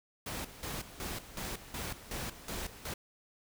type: noise with tremolo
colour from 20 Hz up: pink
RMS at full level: -39 dBFS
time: 0.26-2.94 s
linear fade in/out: 5 ms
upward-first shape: square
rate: 2.7 Hz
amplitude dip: 75%
effects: none